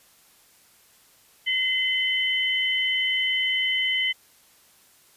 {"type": "tone pair together", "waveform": "sine", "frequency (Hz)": [2045, 3043], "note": ["C7", "F#7"], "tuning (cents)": [-40, 48], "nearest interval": "perfect fifth", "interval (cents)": 688, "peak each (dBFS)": -24, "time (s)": [1.46, 4.13], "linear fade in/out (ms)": 20, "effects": ["white hiss -57 dBFS RMS until 5.16 s", "resampled to 32000 Hz"]}